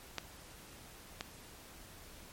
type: clicks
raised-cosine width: 0.2 ms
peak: -18 / -20 dBFS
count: 2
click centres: 0.183 / 1.209 s
effects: pink hiss -54 dBFS RMS until 2.32 s + MP3 64 kbps